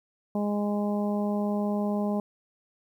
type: harmonic tone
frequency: 206.2 Hz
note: G#3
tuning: 12 cents flat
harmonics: 1 / 2 / 3 / 4 / 5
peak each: -26 / -34 / -33 / -37 / -42 dBFS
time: 0.35-2.2 s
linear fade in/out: 2 ms
effects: 10-bit